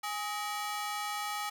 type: ring-modulated tone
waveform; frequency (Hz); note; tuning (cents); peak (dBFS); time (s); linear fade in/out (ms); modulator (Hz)
sawtooth; 1046.5; C6; 0; -27; 0.03-1.5; 10; 219
effects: none